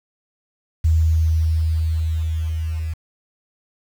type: tone with level ramp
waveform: sine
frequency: 80.1 Hz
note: E2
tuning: 49 cents flat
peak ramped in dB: -12 to -22 dBFS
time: 0.84-2.94 s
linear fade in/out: 10 ms
effects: 7-bit